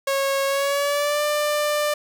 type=tone with pitch glide; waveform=sawtooth; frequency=548 to 594.2 Hz; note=C#5 to D5; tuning=-20 to +20 cents; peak=-16 dBFS; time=0.07-1.94 s; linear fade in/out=5 ms; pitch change=+140 cents; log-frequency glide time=0.46-1.23 s; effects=none